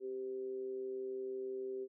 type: tone with amplitude modulation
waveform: sine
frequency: 390 Hz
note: G4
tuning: 9 cents flat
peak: -36 dBFS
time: 0-1.88 s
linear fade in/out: 50 ms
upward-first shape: sine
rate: 126 Hz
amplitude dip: 50%
effects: none